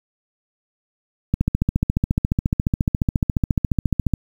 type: click train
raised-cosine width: 5 ms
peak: -5 dBFS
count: 41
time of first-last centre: 1.34-4.137 s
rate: 14.3 Hz
effects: 7-bit